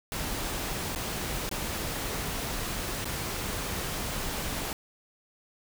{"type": "noise with dropouts", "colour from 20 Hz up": "pink", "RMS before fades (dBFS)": -33, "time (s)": [0.12, 4.73], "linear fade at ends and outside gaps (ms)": 1, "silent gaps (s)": [[0.95, 0.959], [1.492, 1.513], [3.045, 3.054]], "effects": []}